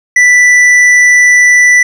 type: tone with hard clipping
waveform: triangle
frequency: 1975.5 Hz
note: B6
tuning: in tune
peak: -4 dBFS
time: 0.16-1.83 s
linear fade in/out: 5 ms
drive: 10 dB
effects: none

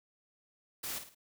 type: noise with echo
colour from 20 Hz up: white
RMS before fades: -39 dBFS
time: 0.83-0.99 s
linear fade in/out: 10 ms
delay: 53 ms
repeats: 3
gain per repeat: -8 dB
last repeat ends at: 1.149 s
effects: none

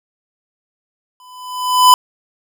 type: tone with exponential growth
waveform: square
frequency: 1003 Hz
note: B5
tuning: 26 cents sharp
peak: -3 dBFS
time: 1.2-1.94 s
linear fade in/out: 1 ms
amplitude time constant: 160 ms
effects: none

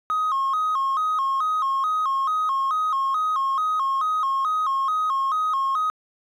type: tone with vibrato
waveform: triangle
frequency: 1165 Hz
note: D6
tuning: 14 cents flat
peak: -17 dBFS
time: 0.1-5.9 s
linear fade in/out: 0 ms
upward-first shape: square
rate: 2.3 Hz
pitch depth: 130 cents each way
effects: tanh soft clip ceiling -16 dBFS

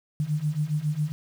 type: beating tone pair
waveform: sine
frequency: 146.83 / 154.13 Hz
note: D3 / D#3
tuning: 0 / -16 cents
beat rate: 7.3 Hz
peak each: -28 / -26 dBFS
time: 0.2-1.12 s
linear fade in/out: 0 ms
effects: 8-bit

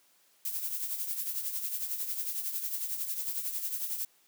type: noise with tremolo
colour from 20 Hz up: violet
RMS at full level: -32 dBFS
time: 0.45-4.05 s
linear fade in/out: 2 ms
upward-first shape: triangle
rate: 11 Hz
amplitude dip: 65%
effects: white hiss -66 dBFS RMS until 4.27 s + high-pass 200 Hz 12 dB/octave

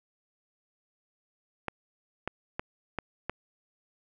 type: clicks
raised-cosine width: 0.5 ms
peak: -16 dBFS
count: 5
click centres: 1.683 / 2.276 / 2.595 / 2.987 / 3.296 s
effects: none

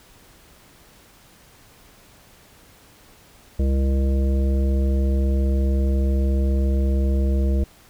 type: harmonic tone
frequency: 67.2 Hz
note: C2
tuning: 47 cents sharp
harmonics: 1 / 3 / 5 / 7 / 9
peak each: -17 / -27 / -31 / -34 / -36 dBFS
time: 3.59-7.64 s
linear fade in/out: 5 ms
effects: pink hiss -51 dBFS RMS until 7.89 s

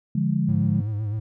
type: chord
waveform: sine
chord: D diminished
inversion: none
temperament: equal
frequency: 146.83 / 174.61 / 207.7 Hz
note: D3 / F3 / Ab3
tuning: 0 / 0 / 0 cents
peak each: -24 dBFS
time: 0.15-0.81 s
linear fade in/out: 5 ms
type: tone with vibrato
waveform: triangle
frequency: 106 Hz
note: G#2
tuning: 36 cents sharp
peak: -22 dBFS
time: 0.48-1.2 s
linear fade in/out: 10 ms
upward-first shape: sine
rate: 7.8 Hz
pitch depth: 69 cents each way
effects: none

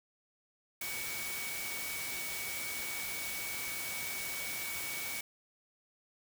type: tone in noise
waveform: sine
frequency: 2251 Hz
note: C#7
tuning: 26 cents sharp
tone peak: -41 dBFS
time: 0.81-5.21 s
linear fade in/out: 5 ms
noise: white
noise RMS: -40 dBFS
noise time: 0.81-5.21 s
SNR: -4 dB
effects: none

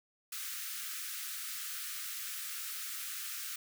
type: high-pass noise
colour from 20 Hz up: white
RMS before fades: -41 dBFS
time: 0.32-3.56 s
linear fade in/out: 5 ms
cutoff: 1200 Hz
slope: 96 dB/octave
effects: none

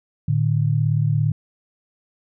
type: tone pair together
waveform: sine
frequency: 112.1 / 149.64 Hz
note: A2 / D3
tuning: +33 / +33 cents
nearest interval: perfect fourth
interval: 500 cents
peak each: -19 / -19 dBFS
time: 0.28-1.32 s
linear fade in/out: 5 ms
effects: none

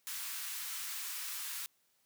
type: high-pass noise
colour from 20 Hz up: white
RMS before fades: -41 dBFS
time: 0.07-1.66 s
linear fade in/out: 0 ms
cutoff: 1100 Hz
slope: 24 dB/octave
effects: white hiss -74 dBFS RMS until 2.05 s + high-pass 100 Hz 12 dB/octave

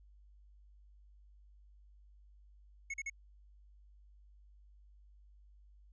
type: tone bursts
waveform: square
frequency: 2191 Hz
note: C#7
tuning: 21 cents flat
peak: -38 dBFS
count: 3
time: 2.9-3.099 s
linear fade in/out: 5 ms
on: 39 ms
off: 41 ms
effects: added 50 Hz sine -58 dBFS peak until 5.92 s + resampled to 16000 Hz

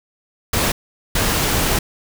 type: noise bursts at uneven times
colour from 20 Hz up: pink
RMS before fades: -18 dBFS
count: 2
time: 0.53-0.72 / 1.15-1.79 s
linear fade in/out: 5 ms
effects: none

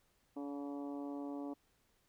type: harmonic tone with a mistuned harmonic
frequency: 142.5 Hz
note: C#3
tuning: 48 cents sharp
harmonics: 2 / 3 / 4 / 5 / 6 / 7 / 8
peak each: -41 / -51 / -51 / -53 / -56 / -59 / -60 dBFS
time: 0.36-1.54 s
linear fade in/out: 10 ms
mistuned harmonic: 7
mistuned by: -44 cents
effects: pink hiss -75 dBFS RMS until 2.08 s

